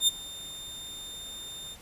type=tone with ADSR envelope; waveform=sawtooth; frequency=3625 Hz; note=A#7; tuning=49 cents flat; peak=-15 dBFS; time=0-1.77 s; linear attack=77 ms; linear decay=20 ms; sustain=-21 dB; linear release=49 ms; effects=pink hiss -51 dBFS RMS until 1.81 s + resampled to 32000 Hz